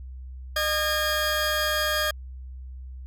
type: tone pair together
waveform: 20% pulse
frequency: 609.8 / 1628 Hz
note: D#5 / G#6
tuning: -35 / -35 cents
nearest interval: octave + perfect fourth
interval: 1700 cents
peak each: -21 dBFS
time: 0.56-2.11 s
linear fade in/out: 5 ms
effects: added 64 Hz sine -36 dBFS peak until 3.06 s